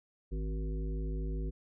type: harmonic tone with a mistuned harmonic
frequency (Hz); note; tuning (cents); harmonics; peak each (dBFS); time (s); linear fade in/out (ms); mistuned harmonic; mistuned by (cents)
52.4; G#1; +16; 1 / 3 / 5 / 7 / 9; -33 / -42 / -46 / -46 / -52; 0.31-1.51; 20; 7; +34
effects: none